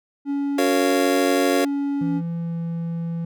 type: tone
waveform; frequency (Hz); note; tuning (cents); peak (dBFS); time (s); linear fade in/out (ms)
triangle; 281.8; C#4; +29; -19; 0.25-2.22; 50
type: chord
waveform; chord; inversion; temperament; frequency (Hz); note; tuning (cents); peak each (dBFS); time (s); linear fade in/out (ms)
square; Gb major seventh; none; just; 370 / 462.5 / 555 / 693.7; Gb4 / Bb4 / Db5 / F5; 0 / -14 / +2 / -12; -24 / -25 / -25 / -26; 0.58-1.65; 5
type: tone with pitch glide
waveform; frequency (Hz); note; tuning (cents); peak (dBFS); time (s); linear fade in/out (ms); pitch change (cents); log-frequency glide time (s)
triangle; 168.4 to 167.43; E3 to E3; +37 to +27; -22; 2.01-3.25; 5; -10; 2.39-2.55
effects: none